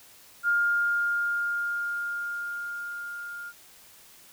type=tone with level ramp; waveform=sine; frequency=1410 Hz; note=F6; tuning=16 cents sharp; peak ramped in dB=-20 to -36 dBFS; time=0.43-3.53 s; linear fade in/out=50 ms; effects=white hiss -53 dBFS RMS until 4.32 s